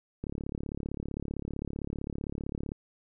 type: click train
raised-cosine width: 3 ms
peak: -22 dBFS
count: 89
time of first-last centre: 0.24-2.719 s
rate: 35.5 Hz
effects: none